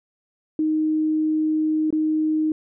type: tone with dropouts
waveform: sine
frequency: 311.1 Hz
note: D#4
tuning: in tune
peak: -18 dBFS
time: 0.59-2.52 s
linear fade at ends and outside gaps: 2 ms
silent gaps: 1.905-1.926 s
effects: none